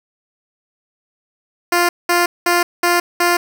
10% pulse tone bursts, 349.2 Hz, F4, in tune, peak -4 dBFS, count 5, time 1.72-3.37 s, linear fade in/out 5 ms, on 170 ms, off 200 ms, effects none

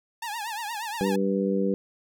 sawtooth tone with vibrato, 880 Hz, A5, in tune, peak -27 dBFS, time 0.22-1.16 s, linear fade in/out 5 ms, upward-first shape triangle, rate 8.5 Hz, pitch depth 160 cents each way
harmonic tone, 97.6 Hz, G2, 7 cents flat, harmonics 2 / 3 / 4 / 5, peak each -25 / -31 / -29 / -28 dBFS, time 1.01-1.74 s, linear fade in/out 0 ms
effects none

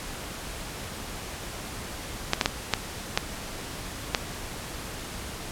clicks, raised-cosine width 0.2 ms, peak -3 dBFS, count 6, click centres 2.334 / 2.412 / 2.459 / 2.737 / 3.175 / 4.148 s, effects pink hiss -37 dBFS RMS until 5.51 s + low-pass 12000 Hz 12 dB/octave

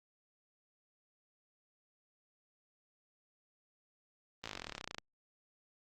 slowing click train, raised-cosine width 0.2 ms, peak -23 dBFS, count 22, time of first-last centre 4.44-4.983 s, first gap 17 ms, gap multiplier 1.04, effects Opus 24 kbps

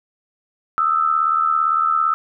sine tone pair together, 1244.5 / 1322.2 Hz, D#6 / E6, 0 / +5 cents, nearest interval minor second, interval 105 cents, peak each -20 / -16 dBFS, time 0.78-2.14 s, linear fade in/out 0 ms, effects none

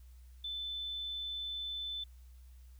sine tone, 3520 Hz, A7, in tune, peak -37 dBFS, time 0.44-2.04 s, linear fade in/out 5 ms, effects added 62 Hz sine -52 dBFS peak until 2.79 s + white hiss -71 dBFS RMS until 2.79 s

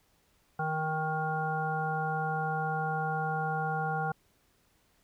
harmonic tone, 157 Hz, D#3, 16 cents sharp, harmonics 1 / 3 / 5 / 7 / 9, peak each -34 / -39 / -32 / -42 / -36 dBFS, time 0.59-4.12 s, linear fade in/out 5 ms, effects pink hiss -69 dBFS RMS until 5.03 s

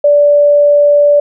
sine tone, 582 Hz, D5, 16 cents flat, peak -4 dBFS, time 0.04-1.2 s, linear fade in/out 5 ms, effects none

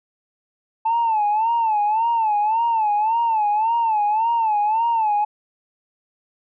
sine tone with vibrato, 880 Hz, A5, in tune, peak -15 dBFS, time 0.85-5.25 s, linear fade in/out 10 ms, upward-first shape sine, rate 1.8 Hz, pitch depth 110 cents each way, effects tanh soft clip ceiling -13 dBFS

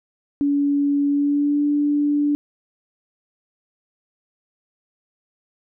sine tone with pitch glide, 284.9 to 291.7 Hz, C#4 to D4, +48 to -12 cents, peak -16 dBFS, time 0.41-2.35 s, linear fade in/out 0 ms, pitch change +40 cents, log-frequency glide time 1.08-1.65 s, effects none

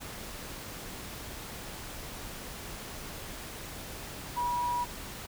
sine tone in noise, 969 Hz, B5, 33 cents flat, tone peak -28 dBFS, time 4.36-4.85 s, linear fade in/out 20 ms, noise pink, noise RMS -42 dBFS, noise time 0-5.27 s, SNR +11 dB, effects none

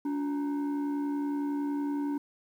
sine tone with frequency modulation, 287.1 Hz, D4, 39 cents flat, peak -26 dBFS, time 0.05-2.18 s, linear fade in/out 5 ms, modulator 645 Hz, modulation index 0.41, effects tanh soft clip ceiling -27 dBFS + 10-bit

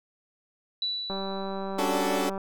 sine tone with exponential decay, 3951 Hz, B7, in tune, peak -25 dBFS, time 0.82-2.16 s, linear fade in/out 2 ms, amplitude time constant 290 ms
click train, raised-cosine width 1 ms, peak -21 dBFS, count 249, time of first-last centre 1.1-2.378 s, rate 194 Hz
20% pulse chord, D major seventh, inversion third, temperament equal, 277.2 / 293.7 / 370 / 440 Hz, C#4 / D4 / F#4 / A4, 0 / 0 / 0 / 0 cents, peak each -26 dBFS, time 1.78-2.3 s, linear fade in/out 10 ms
effects none

